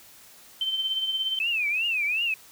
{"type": "tone with tremolo", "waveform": "sine", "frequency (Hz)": 3097, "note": "G7", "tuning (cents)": -22, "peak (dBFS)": -22, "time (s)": [0.61, 1.39], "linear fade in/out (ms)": 2, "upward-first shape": "triangle", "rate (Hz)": 17, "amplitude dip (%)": 60}
{"type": "tone with vibrato", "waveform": "sine", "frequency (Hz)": 2549, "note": "D#7", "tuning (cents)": 41, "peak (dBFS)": -23, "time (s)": [1.4, 2.34], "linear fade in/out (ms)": 2, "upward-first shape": "triangle", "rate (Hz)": 2.7, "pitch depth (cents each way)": 210}
{"effects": ["white hiss -51 dBFS RMS until 2.51 s"]}